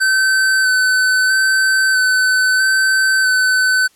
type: tone with vibrato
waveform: square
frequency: 1527 Hz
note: G6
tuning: 46 cents flat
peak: -12 dBFS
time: 0-3.88 s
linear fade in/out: 20 ms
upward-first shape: square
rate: 0.77 Hz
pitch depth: 14 cents each way
effects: white hiss -54 dBFS RMS until 3.95 s + low-pass 11000 Hz 12 dB/octave